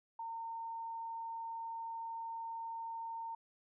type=tone; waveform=sine; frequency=913 Hz; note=A#5; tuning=36 cents flat; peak=-40 dBFS; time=0.19-3.35 s; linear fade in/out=5 ms; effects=none